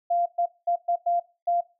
sine tone bursts at uneven times, 694 Hz, F5, 11 cents flat, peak -20 dBFS, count 6, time 0.1-0.26 / 0.38-0.46 / 0.67-0.76 / 0.88-0.96 / 1.06-1.2 / 1.47-1.61 s, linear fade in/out 10 ms, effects noise-tail reverb RT60 0.3 s tail -20 dB re dry

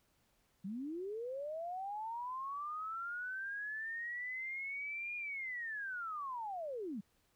sine linear two-way sweep, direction up then down, 180.1 to 2439 to 180.1 Hz, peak -39 dBFS, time 0.64-7.01 s, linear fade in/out 10 ms, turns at 5.16 s, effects pink hiss -75 dBFS RMS until 7.35 s

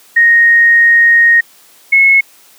sine tone pair in turn, 1864.7 / 2184 Hz, A#6 / C#7, 0 / -26 cents, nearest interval minor third, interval 274 cents, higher second, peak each -4 dBFS, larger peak neither, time 0.16-1.41 / 1.92-2.21 s, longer first, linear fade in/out 10 ms, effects white hiss -44 dBFS RMS until 2.58 s + high-pass 200 Hz 12 dB/octave

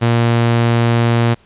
sawtooth tone, 117.4 Hz, A#2, 13 cents sharp, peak -7 dBFS, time 0.01-1.35 s, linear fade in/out 20 ms, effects pink hiss -51 dBFS RMS until 1.45 s + resampled to 8000 Hz

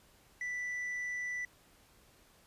sine tone with tanh clipping, 1975.5 Hz, B6, in tune, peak -36 dBFS, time 0.41-1.45 s, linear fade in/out 2 ms, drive 3 dB, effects pink hiss -64 dBFS RMS until 2.46 s + resampled to 32000 Hz

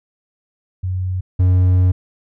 sine / triangle tone pair in turn, 92.4 / 91.44 Hz, F#2 / F#2, -2 / -20 cents, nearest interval unison, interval 18 cents, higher first, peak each -18 / -8 dBFS, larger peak second, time 0.83-1.21 / 1.39-1.92 s, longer second, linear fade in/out 10 ms, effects none

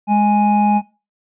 triangle tone pair together, 207.7 / 830.6 Hz, G#3 / G#5, 0 / 0 cents, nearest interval 2 octaves, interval 2400 cents, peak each -12 dBFS, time 0.07-0.82 s, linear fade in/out 50 ms, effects noise-tail reverb RT60 0.3 s tail -20 dB re dry + resampled to 8000 Hz

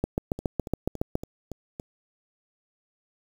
two click trains, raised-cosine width 2 ms, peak -11 / -22 dBFS, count 9 / 6, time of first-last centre 0.04-1.154 / 0.39-1.798 s, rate 7.18 / 3.55 Hz, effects 7-bit

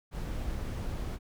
brown noise, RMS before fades -35 dBFS, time 0.11-1.19 s, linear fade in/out 50 ms, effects none

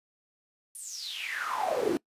brown noise with high-pass filter sweep, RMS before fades -32 dBFS, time 0.75-1.97 s, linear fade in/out 0 ms, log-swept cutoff 10000 to 300 Hz, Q 8.8, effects noise-tail reverb RT60 0.1 s tail -22 dB re dry + resampled to 32000 Hz

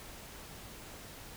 silence, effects pink hiss -49 dBFS RMS until 1.36 s

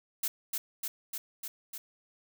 blue noise with echo, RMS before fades -31 dBFS, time 0.23-0.28 s, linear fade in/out 5 ms, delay 300 ms, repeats 5, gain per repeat -2 dB, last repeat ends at 1.78 s, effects none

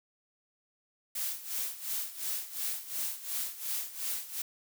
blue noise with tremolo, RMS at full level -33 dBFS, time 1.15-4.42 s, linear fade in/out 5 ms, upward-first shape sine, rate 2.8 Hz, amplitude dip 80%, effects none

